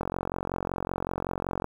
click train, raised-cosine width 1 ms, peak -15 dBFS, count 75, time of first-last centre 0.01-1.644 s, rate 45.3 Hz, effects 8-bit

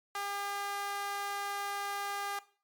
sawtooth tone with high-pass filter, 402.6 Hz, G4, 46 cents sharp, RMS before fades -37 dBFS, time 0.15-2.39 s, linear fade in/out 2 ms, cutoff 970 Hz, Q 1.9, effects noise-tail reverb RT60 0.4 s tail -17 dB re dry + MP3 96 kbps

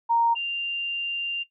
sine tone pair in turn, 930 / 2787 Hz, A#5 / F7, -4 / -4 cents, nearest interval octave + perfect fifth, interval 1900 cents, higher second, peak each -18 / -25 dBFS, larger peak first, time 0.09-0.35 / 0.35-1.44 s, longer second, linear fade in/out 20 ms, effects noise-tail reverb RT60 0.1 s tail -18 dB re dry

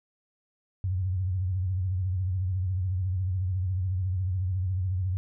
sine tone with vibrato, 92.6 Hz, F#2, 2 cents sharp, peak -25 dBFS, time 0.84-5.17 s, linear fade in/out 0 ms, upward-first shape triangle, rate 14 Hz, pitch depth 110 cents each way, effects none

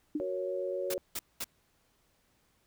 sine tone with exponential decay, 300.7 Hz, D4, 41 cents sharp, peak -26 dBFS, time 0.15-0.28 s, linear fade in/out 5 ms, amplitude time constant 28 ms
sine chord, F# major, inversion none, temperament equal, 370 / 466.2 / 554.4 Hz, F#4 / A#4 / C#5, 0 / 0 / 0 cents, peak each -36 / -40 / -34 dBFS, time 0.2-0.98 s, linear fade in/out 0 ms
white noise bursts, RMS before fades -36 dBFS, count 3, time 0.9-1.443 s, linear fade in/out 5 ms, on 41 ms, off 210 ms
effects pink hiss -71 dBFS RMS until 2.66 s

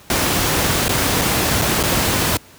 pink noise with dropouts, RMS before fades -17 dBFS, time 0.1-2.37 s, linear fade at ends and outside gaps 1 ms, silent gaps 0.882-0.892 / 1.214-1.217 / 1.615-1.619 / 1.829-1.836 s, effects pink hiss -45 dBFS RMS until 2.58 s + high-pass 60 Hz 12 dB/octave

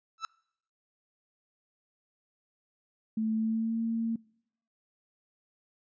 45% pulse tone with exponential growth, 1318.5 Hz, E6, in tune, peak -28 dBFS, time 0.18-0.25 s, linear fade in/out 1 ms, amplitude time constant 15 ms
sine tone with pitch glide, 220 to 227.6 Hz, A3 to A#3, 0 to -41 cents, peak -27 dBFS, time 3.17-4.16 s, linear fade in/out 5 ms, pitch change +59 cents, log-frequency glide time 3.34-3.8 s
effects noise-tail reverb RT60 0.7 s tail -25 dB re dry + resampled to 16000 Hz

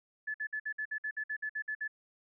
sine tone bursts, 1727 Hz, A6, 33 cents flat, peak -33 dBFS, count 13, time 0.27-1.879 s, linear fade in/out 10 ms, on 73 ms, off 55 ms, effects none

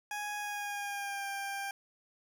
20% pulse tone with pitch glide, 830.6 to 793.5 Hz, G#5 to G5, 0 to +21 cents, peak -31 dBFS, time 0.11-1.71 s, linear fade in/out 2 ms, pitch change -79 cents, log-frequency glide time 0.38-1.28 s, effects none

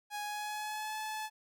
sawtooth tone with pitch glide, 830.6 to 863.4 Hz, G#5 to A5, 0 to -33 cents, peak -33 dBFS, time 0.1-1.3 s, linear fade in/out 50 ms, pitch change +67 cents, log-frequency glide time 0.22-0.97 s, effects none

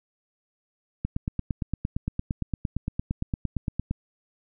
click train, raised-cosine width 5 ms, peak -14 dBFS, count 26, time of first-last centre 1.05-3.91 s, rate 8.74 Hz, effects none

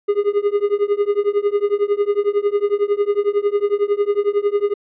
triangle tone with tremolo, 409.1 Hz, G#4, 26 cents flat, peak -9 dBFS, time 0.08-4.74 s, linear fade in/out 10 ms, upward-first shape triangle, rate 11 Hz, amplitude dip 100%, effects resampled to 8000 Hz

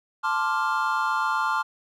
triangle chord, D minor seventh, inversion second, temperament equal, 880 / 1046.5 / 1174.7 / 1396.9 Hz, A5 / C6 / D6 / F6, 0 / 0 / 0 / 0 cents, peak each -26 / -26 / -27 / -25 dBFS, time 0.23-1.63 s, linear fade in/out 20 ms, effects none

